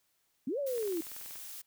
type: linear two-way sweep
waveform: sine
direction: up then down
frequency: 220 to 587.3 to 314.7 Hz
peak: -31 dBFS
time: 0.47-1.01 s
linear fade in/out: 5 ms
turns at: 0.59 s
type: noise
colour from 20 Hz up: blue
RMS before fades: -45 dBFS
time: 0.66-1.62 s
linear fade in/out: 10 ms
type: click train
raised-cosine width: 0.3 ms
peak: -34 dBFS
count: 13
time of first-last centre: 0.78-1.357 s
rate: 20.8 Hz
effects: white hiss -75 dBFS RMS until 1.66 s